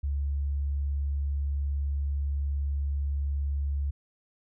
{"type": "tone", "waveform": "sine", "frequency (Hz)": 70.6, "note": "C#2", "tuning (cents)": 32, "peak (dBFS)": -26, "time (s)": [0.03, 3.91], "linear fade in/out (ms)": 10, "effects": []}